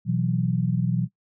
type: chord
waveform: sine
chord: B suspended fourth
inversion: none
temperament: equal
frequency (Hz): 123.47 / 164.81 / 185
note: B2 / E3 / F#3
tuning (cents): 0 / 0 / 0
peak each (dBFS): -25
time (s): 0.05-1.08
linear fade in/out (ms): 50
effects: noise-tail reverb RT60 0.1 s tail -17 dB re dry